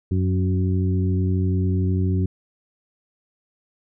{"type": "harmonic tone with a mistuned harmonic", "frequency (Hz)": 93, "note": "F#2", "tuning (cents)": 9, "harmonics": [1, 2, 3, 4], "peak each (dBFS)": [-19, -25, -29, -31], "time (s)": [0.11, 2.26], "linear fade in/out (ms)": 5, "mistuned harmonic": 2, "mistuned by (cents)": -15, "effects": []}